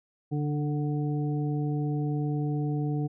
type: harmonic tone with a mistuned harmonic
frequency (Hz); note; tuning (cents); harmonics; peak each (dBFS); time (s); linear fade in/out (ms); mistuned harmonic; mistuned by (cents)
148.1; D3; +15; 1 / 2 / 3 / 5; -27 / -32 / -38 / -42; 0.31-3.08; 20; 1; -18
effects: none